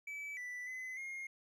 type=tone with pitch steps; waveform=triangle; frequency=2300 / 1978 / 2029 / 2137 Hz; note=D7 / B6 / B6 / C7; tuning=-37 / +2 / +46 / +36 cents; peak=-40 dBFS; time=0.07-1.27 s; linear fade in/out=5 ms; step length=300 ms; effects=none